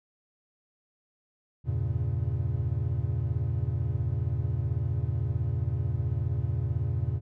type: chord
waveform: triangle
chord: E diminished seventh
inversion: none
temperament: equal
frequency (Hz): 82.41 / 98 / 116.54 / 138.59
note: E2 / G2 / Bb2 / Db3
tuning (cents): 0 / 0 / 0 / 0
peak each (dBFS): -30 / -31 / -28 / -31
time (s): 1.64-7.21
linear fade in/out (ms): 50
effects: none